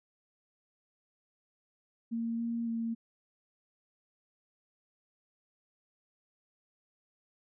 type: tone with pitch steps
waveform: sine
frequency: 230.2 / 232.7 / 229 Hz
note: A#3 / A#3 / A#3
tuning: -22 / -3 / -31 cents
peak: -31 dBFS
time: 2.11-2.95 s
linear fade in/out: 20 ms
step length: 280 ms
effects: none